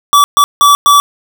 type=tone bursts at uneven times; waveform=square; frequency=1152 Hz; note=D6; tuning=34 cents flat; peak=-4 dBFS; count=4; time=0.13-0.24 / 0.37-0.44 / 0.61-0.75 / 0.86-1 s; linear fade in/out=0 ms; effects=none